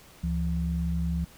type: tone pair together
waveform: sine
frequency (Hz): 71.1 / 169.11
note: C#2 / E3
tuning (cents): +45 / +45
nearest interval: octave + minor third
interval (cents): 1500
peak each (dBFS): -28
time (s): 0.23-1.25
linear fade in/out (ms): 10
effects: pink hiss -53 dBFS RMS until 1.37 s